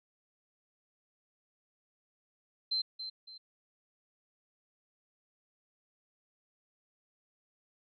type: tone with echo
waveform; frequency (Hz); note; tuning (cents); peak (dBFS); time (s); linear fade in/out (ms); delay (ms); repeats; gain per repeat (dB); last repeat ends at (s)
sine; 4106; C8; -33; -29; 2.71-2.82; 10; 280; 2; -9; 3.38
effects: none